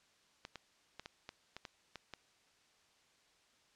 clicks, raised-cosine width 0.2 ms, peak -28 dBFS, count 9, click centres 0.451 / 0.557 / 0.996 / 1.059 / 1.291 / 1.566 / 1.652 / 1.957 / 2.137 s, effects white hiss -70 dBFS RMS until 3.75 s + low-pass 6000 Hz 12 dB/octave

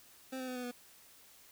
25% pulse tone with pitch steps, 261.6 / 257.3 / 253 / 248.8 / 244.6 Hz, C4 / C4 / B3 / B3 / B3, 0 / -29 / +42 / +13 / -16 cents, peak -35 dBFS, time 0.32-0.715 s, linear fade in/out 10 ms, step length 79 ms, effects white hiss -60 dBFS RMS until 1.51 s

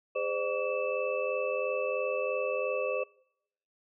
sine tone cluster, 410.9 / 516 / 599 / 1142 / 2637 Hz, G#4 / C5 / D5 / D6 / E7, -18 / -24 / +34 / -49 / 0 cents, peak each -37 / -31 / -35 / -40 / -38 dBFS, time 0.15-3.04 s, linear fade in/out 10 ms, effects noise-tail reverb RT60 0.8 s tail -25 dB re dry

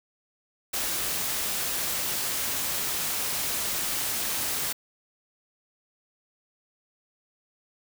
white noise, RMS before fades -29 dBFS, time 0.73-4.73 s, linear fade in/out 10 ms, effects none

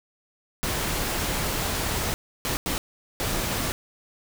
pink noise bursts at uneven times, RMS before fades -27 dBFS, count 4, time 0.63-2.14 / 2.45-2.57 / 2.66-2.78 / 3.2-3.72 s, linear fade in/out 0 ms, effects none

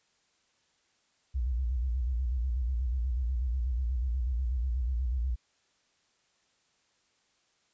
sine tone with vibrato, 61.74 Hz, B1, in tune, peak -27 dBFS, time 1.34-5.36 s, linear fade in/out 20 ms, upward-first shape square, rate 8.2 Hz, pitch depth 110 cents each way, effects white hiss -71 dBFS RMS until 7.73 s + resampled to 16000 Hz

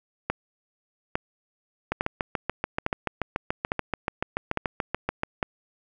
two click trains, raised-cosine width 0.5 ms, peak -10 / -9 dBFS, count 24 / 7, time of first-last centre 1.92-5.234 / 0.3-5.428 s, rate 6.94 / 1.17 Hz, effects none

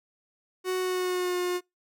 45% pulse tone with pitch glide, 370 to 358.4 Hz, F#4 to F4, 0 to +45 cents, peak -26 dBFS, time 0.64-1.61 s, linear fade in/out 50 ms, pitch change -55 cents, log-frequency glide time 0.78-1.4 s, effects noise-tail reverb RT60 0.2 s tail -26 dB re dry

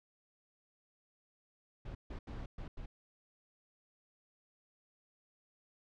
brown noise bursts at uneven times, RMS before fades -44 dBFS, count 5, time 1.85-1.95 / 2.1-2.19 / 2.27-2.46 / 2.58-2.68 / 2.77-2.86 s, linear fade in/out 5 ms, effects low-pass 4000 Hz 12 dB/octave

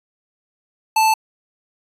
square tone, 879 Hz, A5, 2 cents flat, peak -13 dBFS, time 0.96-1.14 s, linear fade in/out 5 ms, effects resampled to 32000 Hz

